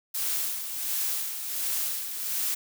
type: noise with tremolo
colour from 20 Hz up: blue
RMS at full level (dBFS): -28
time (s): 0.14-2.55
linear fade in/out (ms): 10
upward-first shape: sine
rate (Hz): 1.4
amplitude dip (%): 55
effects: none